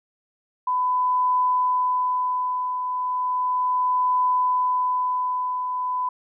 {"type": "tone with tremolo", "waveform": "sine", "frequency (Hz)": 1002, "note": "B5", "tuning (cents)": 25, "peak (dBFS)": -17, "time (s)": [0.67, 6.09], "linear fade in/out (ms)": 5, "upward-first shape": "triangle", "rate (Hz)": 0.35, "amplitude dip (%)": 55, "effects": []}